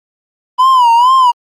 triangle tone with vibrato, 987.8 Hz, B5, in tune, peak -3 dBFS, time 0.58-1.32 s, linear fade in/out 20 ms, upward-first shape sine, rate 2.2 Hz, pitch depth 120 cents each way, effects Opus 24 kbps

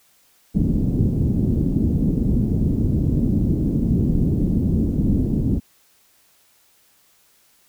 white low-pass noise, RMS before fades -19 dBFS, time 0.54-5.6 s, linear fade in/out 20 ms, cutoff 260 Hz, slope 24 dB/octave, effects white hiss -58 dBFS RMS until 7.68 s

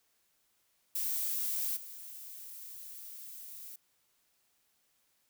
violet noise with level steps, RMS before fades -34 / -47 dBFS, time 0.95-3.76 s, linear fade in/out 5 ms, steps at 1.76 s, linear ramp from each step 10 ms, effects white hiss -74 dBFS RMS until 5.29 s

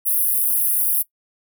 pink high-pass noise, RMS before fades -19 dBFS, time 0.05-1.03 s, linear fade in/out 20 ms, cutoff 9900 Hz, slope 96 dB/octave, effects noise-tail reverb RT60 0.1 s tail -19 dB re dry

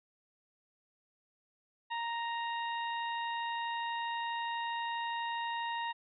harmonic tone, 932.3 Hz, A#5, in tune, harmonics 1 / 2 / 3 / 4, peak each -35 / -41 / -45 / -47 dBFS, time 1.9-5.93 s, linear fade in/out 20 ms, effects none

